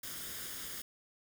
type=noise with comb filter; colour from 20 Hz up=white; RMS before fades=-43 dBFS; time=0.03-0.82 s; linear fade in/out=5 ms; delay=0.59 ms; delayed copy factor=+0.55; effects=none